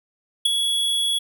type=tone with ADSR envelope; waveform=square; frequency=3364 Hz; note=G#7; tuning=22 cents sharp; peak=-13 dBFS; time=0.45-1.19 s; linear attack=8 ms; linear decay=11 ms; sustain=-7 dB; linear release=11 ms; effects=none